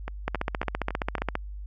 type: two click trains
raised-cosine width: 0.5 ms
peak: -18 / -11 dBFS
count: 5 / 17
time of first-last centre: 0.08-1.182 / 0.28-1.354 s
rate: 3.63 / 14.9 Hz
effects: added 50 Hz sine -35 dBFS peak until 1.66 s